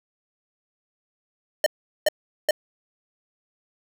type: tone bursts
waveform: square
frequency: 608 Hz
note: D#5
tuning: 40 cents flat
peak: -16 dBFS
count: 3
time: 1.64-2.509 s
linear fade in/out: 2 ms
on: 23 ms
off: 400 ms
effects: none